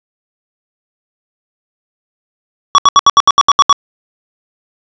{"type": "tone bursts", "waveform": "square", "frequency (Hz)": 1130, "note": "C#6", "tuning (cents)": 33, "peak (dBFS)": -3, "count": 10, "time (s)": [2.75, 3.727], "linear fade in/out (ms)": 0, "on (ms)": 32, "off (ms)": 73, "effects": ["resampled to 16000 Hz", "7-bit"]}